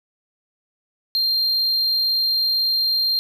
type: tone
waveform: triangle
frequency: 4186 Hz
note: C8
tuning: in tune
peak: -16 dBFS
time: 1.15-3.19 s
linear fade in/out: 0 ms
effects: none